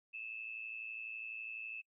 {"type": "tone with amplitude modulation", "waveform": "sine", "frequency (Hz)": 2612, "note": "E7", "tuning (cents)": -17, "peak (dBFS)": -39, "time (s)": [0.13, 1.82], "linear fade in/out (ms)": 20, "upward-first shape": "sine", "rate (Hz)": 112, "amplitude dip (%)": 70, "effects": ["noise-tail reverb RT60 0.1 s tail -23 dB re dry"]}